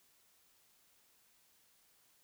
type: silence
effects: white hiss -70 dBFS RMS until 2.23 s